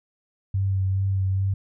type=tone with vibrato; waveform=sine; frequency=96.2 Hz; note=G2; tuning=32 cents flat; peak=-20 dBFS; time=0.54-1.54 s; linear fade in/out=5 ms; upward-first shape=sine; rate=2.4 Hz; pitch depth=21 cents each way; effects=none